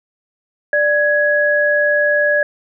sine tone pair together, 590.4 / 1670 Hz, D5 / G#6, +9 / +9 cents, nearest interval octave + tritone, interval 1800 cents, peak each -15 / -14 dBFS, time 0.73-2.43 s, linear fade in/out 2 ms, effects none

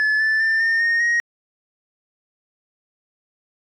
sine tone with pitch steps, 1725 / 1755.2 / 1785.8 / 1817 / 1848.8 / 1881.1 Hz, A6 / A6 / A6 / A#6 / A#6 / A#6, -35 / -5 / +25 / -45 / -15 / +15 cents, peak -13 dBFS, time 0-1.2 s, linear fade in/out 0 ms, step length 200 ms, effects tanh soft clip ceiling -15 dBFS

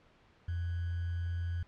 sine tone with sample-and-hold, 86.2 Hz, F2, 22 cents flat, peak -32 dBFS, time 0.48-1.63 s, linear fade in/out 5 ms, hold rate 1575 Hz, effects pink hiss -64 dBFS RMS until 1.67 s + low-pass 3000 Hz 12 dB/octave

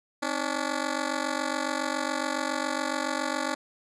10% pulse ring-modulated tone, 286.3 Hz, D4, 44 cents flat, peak -16 dBFS, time 0.22-3.55 s, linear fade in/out 10 ms, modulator 23.6 Hz, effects resampled to 22050 Hz

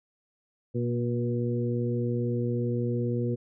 harmonic tone with a mistuned harmonic, 120.5 Hz, B2, 42 cents flat, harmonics 1 / 2 / 3 / 4, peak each -28 / -31 / -33 / -34 dBFS, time 0.74-3.36 s, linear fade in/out 20 ms, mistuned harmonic 2, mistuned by -21 cents, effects none

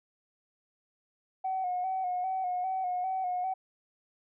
sine tone with vibrato, 740 Hz, F#5, in tune, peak -28 dBFS, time 1.44-3.54 s, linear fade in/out 10 ms, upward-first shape square, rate 2.5 Hz, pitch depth 40 cents each way, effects tanh soft clip ceiling -24 dBFS

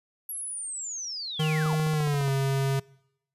sine linear sweep, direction down, 11450 to 622.3 Hz, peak -32 dBFS, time 0.29-1.75 s, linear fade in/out 2 ms
square tone with pitch glide, 155.56 to 136.21 Hz, D#3 to C#3, 0 to -30 cents, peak -24 dBFS, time 1.39-2.8 s, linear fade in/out 10 ms, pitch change -230 cents, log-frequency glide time 1.92-2.3 s
click train, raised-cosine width 1 ms, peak -25 dBFS, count 10, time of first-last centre 1.66-2.281 s, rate 14.5 Hz
effects noise-tail reverb RT60 0.8 s tail -24 dB re dry + resampled to 32000 Hz

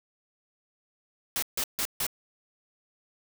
white noise bursts, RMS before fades -29 dBFS, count 4, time 1.36-2.066 s, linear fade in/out 0 ms, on 64 ms, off 150 ms, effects none

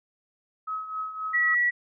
sine tone with tremolo, 1279 Hz, D#6, 47 cents sharp, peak -27 dBFS, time 0.67-1.55 s, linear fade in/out 10 ms, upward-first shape triangle, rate 3.8 Hz, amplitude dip 70%
sine tone, 1937 Hz, B6, 34 cents flat, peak -20 dBFS, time 1.33-1.71 s, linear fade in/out 20 ms
effects none

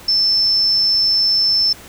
sine tone, 5300 Hz, E8, 9 cents sharp, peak -12 dBFS, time 0.08-1.73 s, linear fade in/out 5 ms, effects pink hiss -39 dBFS RMS until 1.88 s

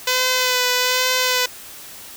5% pulse tone with vibrato, 504 Hz, B4, 35 cents sharp, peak -5 dBFS, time 0.07-1.46 s, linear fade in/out 5 ms, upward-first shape sine, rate 1.2 Hz, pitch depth 22 cents each way, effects white hiss -38 dBFS RMS until 2.16 s

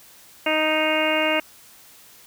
harmonic tone, 311.1 Hz, D#4, in tune, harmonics 1 / 2 / 3 / 4 / 5 / 6 / 7 / 8 / 9, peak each -27 / -23 / -29 / -31 / -30 / -34 / -26 / -29 / -26 dBFS, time 0.46-1.4 s, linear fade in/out 5 ms, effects white hiss -49 dBFS RMS until 2.26 s

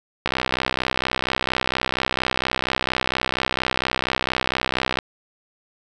click train, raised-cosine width 0.3 ms, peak -4 dBFS, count 305, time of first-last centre 0.26-4.988 s, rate 64.3 Hz, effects none

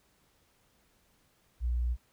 sine tone, 60.1 Hz, B1, 46 cents flat, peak -27 dBFS, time 1.6-1.97 s, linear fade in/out 50 ms, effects pink hiss -69 dBFS RMS until 2.12 s

